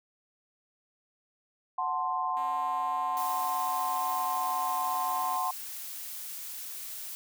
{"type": "chord", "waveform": "sine", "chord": "F# diminished", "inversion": "none", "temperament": "equal with one note detuned", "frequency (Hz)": [736.2, 880, 1046.5], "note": ["F#5", "A5", "C6"], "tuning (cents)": [-9, 0, 0], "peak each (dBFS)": [-33, -35, -30], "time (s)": [1.78, 5.51], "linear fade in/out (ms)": 5}
{"type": "tone", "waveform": "5% pulse", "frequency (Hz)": 268.6, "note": "C4", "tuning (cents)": 46, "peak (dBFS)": -37, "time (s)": [2.37, 5.36], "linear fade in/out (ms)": 0}
{"type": "noise", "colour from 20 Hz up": "blue", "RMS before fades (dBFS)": -40, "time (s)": [3.17, 7.15], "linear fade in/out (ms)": 0}
{"effects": []}